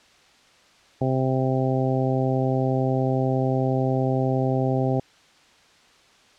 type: harmonic tone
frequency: 131 Hz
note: C3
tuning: 2 cents sharp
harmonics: 1 / 2 / 3 / 4 / 5 / 6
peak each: -23 / -26 / -28 / -29 / -30 / -31 dBFS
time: 1.01-5 s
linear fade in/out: 5 ms
effects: white hiss -55 dBFS RMS until 6.38 s + low-pass 5000 Hz 12 dB/octave